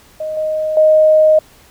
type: tone with level steps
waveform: sine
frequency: 622 Hz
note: D#5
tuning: 1 cent flat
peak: -19 / -15 / -6 dBFS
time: 0.2-1.39 s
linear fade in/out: 5 ms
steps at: 0.37 / 0.77 s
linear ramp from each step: 2 ms
effects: pink hiss -46 dBFS RMS until 1.7 s